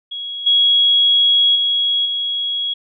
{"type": "tone with level steps", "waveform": "sine", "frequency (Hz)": 3322, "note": "G#7", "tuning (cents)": 0, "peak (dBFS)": [-24, -10, -14, -18], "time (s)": [0.11, 2.74], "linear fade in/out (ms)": 10, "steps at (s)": [0.46, 1.55, 2.05], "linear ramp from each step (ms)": 10, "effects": []}